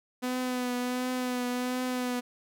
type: tone with vibrato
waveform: sawtooth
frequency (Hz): 250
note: B3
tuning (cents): +21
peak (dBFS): -25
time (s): 0.22-2.21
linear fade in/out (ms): 20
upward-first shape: triangle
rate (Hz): 1.4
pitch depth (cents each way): 29
effects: none